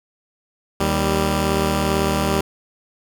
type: tone pair together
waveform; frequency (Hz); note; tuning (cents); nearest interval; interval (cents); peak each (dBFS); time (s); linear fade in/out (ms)
10% pulse; 77.96 / 196.1; D#2 / G3; +4 / +1; octave + major third; 1597; -12; 0.8-2.41; 5
effects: none